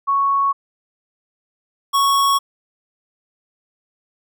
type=tone pair in turn; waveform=sine / square; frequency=1108.7 / 1108.7 Hz; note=C#6 / C#6; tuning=0 / 0 cents; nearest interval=unison; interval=0 cents; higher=neither; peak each=-14 dBFS; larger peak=neither; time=0.07-0.53 / 1.93-2.39 s; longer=neither; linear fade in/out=20 ms; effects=none